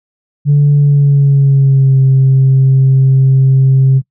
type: tone with pitch glide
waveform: sine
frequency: 144.7 to 133.46 Hz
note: D3 to C3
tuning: -25 to +35 cents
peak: -3 dBFS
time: 0.45-4.02 s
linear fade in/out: 50 ms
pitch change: -140 cents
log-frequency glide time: 0.75-2 s
effects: noise-tail reverb RT60 0.1 s tail -22 dB re dry + tanh soft clip ceiling -2 dBFS